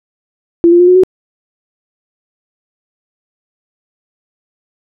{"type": "tone with pitch steps", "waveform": "sine", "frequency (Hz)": [340, 347.7, 355.7, 363.8, 372.1], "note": ["F4", "F4", "F4", "F#4", "F#4"], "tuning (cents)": [-46, -8, 32, -29, 10], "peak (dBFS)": -3, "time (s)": [0.64, 1.035], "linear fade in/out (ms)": 0, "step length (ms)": 79, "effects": []}